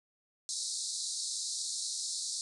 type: band-pass noise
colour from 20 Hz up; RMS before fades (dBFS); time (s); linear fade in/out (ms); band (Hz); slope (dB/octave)
pink; -37; 0.49-2.41; 0; 3900 to 9600; 96
effects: none